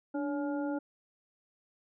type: harmonic tone with a mistuned harmonic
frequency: 282 Hz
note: C#4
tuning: 30 cents sharp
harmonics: 1 / 2 / 3 / 5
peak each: -32 / -38 / -42 / -46 dBFS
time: 0.14-0.79 s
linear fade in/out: 10 ms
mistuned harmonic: 1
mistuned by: +62 cents
effects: none